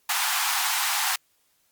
pink high-pass noise, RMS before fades -25 dBFS, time 0.09-1.16 s, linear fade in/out 5 ms, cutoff 740 Hz, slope 96 dB/octave, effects white hiss -67 dBFS RMS until 1.71 s + Opus 48 kbps

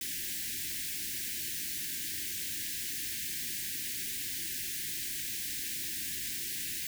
white band-stop noise, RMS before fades -37 dBFS, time 0.01-6.87 s, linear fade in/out 2 ms, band 380 to 1600 Hz, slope 96 dB/octave, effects none

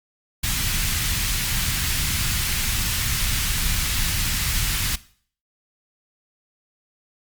pink band-stop noise, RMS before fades -23 dBFS, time 0.43-4.96 s, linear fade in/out 10 ms, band 130 to 1900 Hz, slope 12 dB/octave, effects noise-tail reverb RT60 0.5 s tail -18 dB re dry + Opus 48 kbps

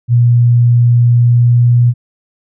sine tone with pitch glide, 120 to 120.83 Hz, B2 to B2, -49 to -37 cents, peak -5 dBFS, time 0.08-1.94 s, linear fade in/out 50 ms, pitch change +12 cents, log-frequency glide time 1.16-1.79 s, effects none

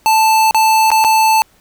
square tone with dropouts, 880 Hz, A5, in tune, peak -9 dBFS, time 0.06-1.42 s, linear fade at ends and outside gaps 0 ms, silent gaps 0.51-0.546 / 0.904-0.916 / 1.041-1.047 s, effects pink hiss -52 dBFS RMS until 1.6 s

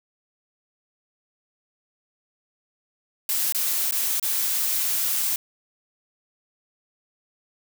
blue noise with dropouts, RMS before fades -24 dBFS, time 3.29-5.36 s, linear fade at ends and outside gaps 2 ms, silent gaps 3.524-3.547 / 3.911-3.922 / 4.198-4.227 s, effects none

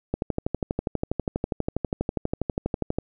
click train, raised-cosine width 2 ms, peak -11 dBFS, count 36, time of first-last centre 0.14-2.986 s, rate 12.3 Hz, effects none

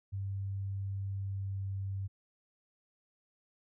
sine tone with pitch glide, 98 to 97.38 Hz, G2 to G2, 0 to -11 cents, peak -34 dBFS, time 0.12-2.08 s, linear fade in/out 20 ms, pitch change -11 cents, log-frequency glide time 1.15-1.64 s, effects none

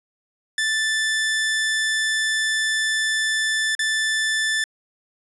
sawtooth tone with dropouts, 1760 Hz, A6, in tune, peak -16 dBFS, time 0.58-4.64 s, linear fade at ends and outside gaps 2 ms, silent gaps 3.751-3.792 s, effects resampled to 24000 Hz

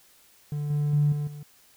triangle tone with level steps, 147.1 Hz, D3, 3 cents sharp, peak -25 / -20 / -15 / -24 / -35 dBFS, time 0.52-1.43 s, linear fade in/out 2 ms, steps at 0.7 / 0.93 / 1.12 / 1.27 s, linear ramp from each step 5 ms, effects tanh soft clip ceiling -16 dBFS + white hiss -58 dBFS RMS until 1.76 s

